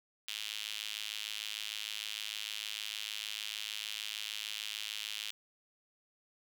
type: tone with high-pass filter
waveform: sawtooth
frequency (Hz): 106.6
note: G#2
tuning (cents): +46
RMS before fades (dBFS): -41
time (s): 0.28-5.31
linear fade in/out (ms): 0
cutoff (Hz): 3100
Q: 3.1
effects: none